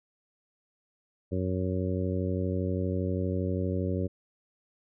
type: harmonic tone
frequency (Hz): 92.5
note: F#2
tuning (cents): 0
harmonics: 1 / 2 / 3 / 4 / 5 / 6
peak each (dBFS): -30 / -33 / -35 / -36 / -37 / -38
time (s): 1.31-4.08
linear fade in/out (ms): 20
effects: none